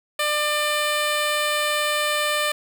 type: tone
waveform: 10% pulse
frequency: 597 Hz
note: D5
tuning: 28 cents sharp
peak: -12 dBFS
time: 0.19-2.52 s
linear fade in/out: 5 ms
effects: none